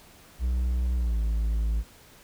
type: tone with pitch glide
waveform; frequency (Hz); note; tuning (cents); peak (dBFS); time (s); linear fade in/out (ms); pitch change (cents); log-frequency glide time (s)
triangle; 61.74 to 55; B1 to A1; 0 to 0; -21; 0.39-1.84; 50; -200; 0.96-1.19
effects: pink hiss -53 dBFS RMS until 2.23 s